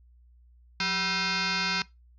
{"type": "tone with frequency modulation", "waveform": "sine", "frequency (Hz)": 1332, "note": "E6", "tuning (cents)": 18, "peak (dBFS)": -25, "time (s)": [0.8, 1.82], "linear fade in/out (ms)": 2, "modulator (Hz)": 576, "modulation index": 6.7, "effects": ["noise-tail reverb RT60 0.2 s tail -21 dB re dry", "added 60 Hz sine -54 dBFS peak until 2.18 s"]}